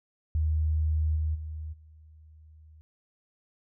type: tone with level steps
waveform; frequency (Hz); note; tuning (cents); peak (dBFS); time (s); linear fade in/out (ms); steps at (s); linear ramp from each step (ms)
sine; 77.78; D#2; 0; -23 / -25 / -34 / -50; 0.35-2.81; 0; 1.15 / 1.34 / 1.72; 20
effects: none